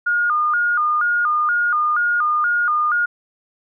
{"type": "tone with vibrato", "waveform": "sine", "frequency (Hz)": 1318.5, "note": "E6", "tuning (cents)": 0, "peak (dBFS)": -15, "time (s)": [0.06, 3.06], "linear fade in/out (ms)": 10, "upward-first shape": "square", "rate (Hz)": 2.1, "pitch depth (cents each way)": 140, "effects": []}